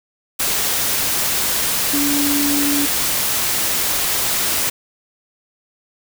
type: tone in noise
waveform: sine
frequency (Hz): 286.8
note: D4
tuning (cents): -41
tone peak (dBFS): -18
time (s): 1.93-2.86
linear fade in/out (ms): 10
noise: white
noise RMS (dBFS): -19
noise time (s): 0.39-4.7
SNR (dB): -2
effects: none